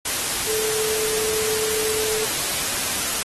sine tone in noise, 434.8 Hz, A4, 21 cents flat, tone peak -26 dBFS, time 0.47-2.25 s, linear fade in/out 5 ms, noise white, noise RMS -24 dBFS, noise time 0.05-3.23 s, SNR -5 dB, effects AAC 32 kbps

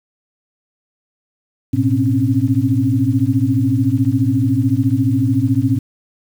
sine tone cluster, 107.4 / 122.7 / 262 / 276 Hz, A2 / B2 / C4 / C#4, -41 / -11 / +2 / -7 cents, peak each -18 dBFS, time 1.73-5.79 s, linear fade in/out 10 ms, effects 7-bit

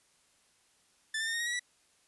sawtooth tone with pitch steps, 1760 / 1790.8 / 1822.1 / 1853.9 / 1886.3 / 1919.3 / 1952.8 Hz, A6 / A6 / A#6 / A#6 / A#6 / B6 / B6, 0 / +30 / -40 / -10 / +20 / -50 / -20 cents, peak -28 dBFS, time 1.14-1.595 s, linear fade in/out 5 ms, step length 65 ms, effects white hiss -68 dBFS RMS until 2.07 s + resampled to 24000 Hz

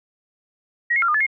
sine tone with pitch steps, 1900 / 2159 / 1379 / 1216 / 1728 / 2144 Hz, A#6 / C#7 / F6 / D#6 / A6 / C7, +33 / -46 / -22 / -40 / -32 / +42 cents, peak -16 dBFS, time 0.9-1.266 s, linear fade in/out 10 ms, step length 61 ms, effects none

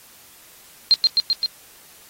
sine tone with echo, 4188 Hz, C8, 1 cent sharp, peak -9 dBFS, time 0.91-0.94 s, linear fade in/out 0 ms, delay 130 ms, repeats 4, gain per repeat -2 dB, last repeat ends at 1.46 s, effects white hiss -48 dBFS RMS until 2.09 s + AAC 48 kbps

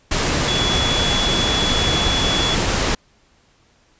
sine tone in noise, 3400 Hz, G#7, 40 cents sharp, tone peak -20 dBFS, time 0.48-2.55 s, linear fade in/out 5 ms, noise pink, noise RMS -19 dBFS, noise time 0.11-2.95 s, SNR -4 dB, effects pink hiss -57 dBFS RMS until 3.99 s + resampled to 16000 Hz

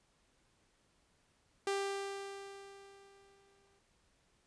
sawtooth tone with exponential decay, 395.2 Hz, G4, 14 cents sharp, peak -28 dBFS, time 1.67-3.79 s, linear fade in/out 2 ms, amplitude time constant 460 ms, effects pink hiss -73 dBFS RMS until 4.46 s + resampled to 22050 Hz

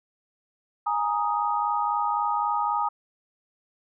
sine chord, Ab suspended second, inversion none, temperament just, 830.6 / 934.4 / 1245.9 Hz, Ab5 / Bb5 / Eb6, 0 / +4 / +2 cents, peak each -27 dBFS, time 0.86-2.89 s, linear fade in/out 10 ms, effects none

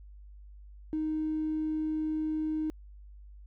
triangle tone, 311.1 Hz, D#4, in tune, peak -25 dBFS, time 0.93-2.7 s, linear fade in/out 0 ms, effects tanh soft clip ceiling -26 dBFS + added 50 Hz sine -47 dBFS peak until 3.46 s

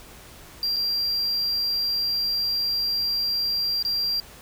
triangle tone with dropouts, 4745 Hz, D8, 17 cents sharp, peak -21 dBFS, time 0.63-4.2 s, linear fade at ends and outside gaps 1 ms, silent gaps 0.762-0.766 / 3.826-3.85 s, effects added 50 Hz sine -54 dBFS peak until 4.41 s + pink hiss -46 dBFS RMS until 4.41 s

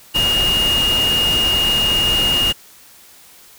sine tone in noise, 2849 Hz, F7, 34 cents sharp, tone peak -14 dBFS, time 0.14-2.53 s, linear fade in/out 20 ms, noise pink, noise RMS -23 dBFS, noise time 0.14-2.53 s, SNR +6 dB, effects white hiss -45 dBFS RMS until 3.58 s

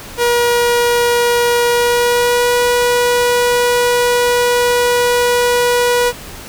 sawtooth tone with pitch glide, 479 to 486.2 Hz, A#4 to B4, +47 to -27 cents, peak -7 dBFS, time 0.17-6.13 s, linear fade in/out 50 ms, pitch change +26 cents, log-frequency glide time 1.69-2.55 s, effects pink hiss -32 dBFS RMS until 6.48 s

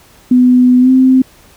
sine tone with pitch glide, 250 to 259.9 Hz, B3 to C4, +21 to -11 cents, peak -4 dBFS, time 0.31-1.22 s, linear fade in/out 5 ms, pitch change +68 cents, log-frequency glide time 0.8-0.9 s, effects pink hiss -44 dBFS RMS until 1.56 s

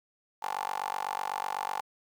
15% pulse tone with high-pass filter, 48 Hz, G1, 36 cents flat, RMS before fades -34 dBFS, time 0.42-1.81 s, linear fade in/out 10 ms, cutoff 880 Hz, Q 7.8, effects 10-bit

